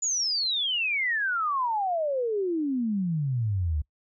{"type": "exponential sweep", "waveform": "sine", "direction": "down", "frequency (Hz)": [7040, 71], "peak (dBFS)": -24, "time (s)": [0.02, 3.82], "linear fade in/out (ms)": 10, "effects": ["noise-tail reverb RT60 0.1 s tail -23 dB re dry"]}